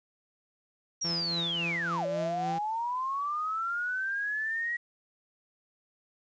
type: linear two-way sweep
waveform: sine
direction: down then up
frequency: 5730 to 554.4 to 1921 Hz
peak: -29 dBFS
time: 1.01-4.77 s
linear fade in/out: 10 ms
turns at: 2.06 s
type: tone with tremolo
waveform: sawtooth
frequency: 169.4 Hz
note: E3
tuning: 48 cents sharp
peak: -29 dBFS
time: 1.04-2.59 s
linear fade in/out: 10 ms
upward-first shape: triangle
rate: 3.6 Hz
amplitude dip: 50%
effects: resampled to 16000 Hz + 10-bit